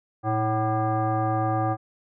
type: tone with frequency modulation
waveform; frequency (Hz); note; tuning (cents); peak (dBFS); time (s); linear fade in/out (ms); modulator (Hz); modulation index
sine; 323.4; E4; -33; -21; 0.23-1.77; 50; 437; 1.7
effects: none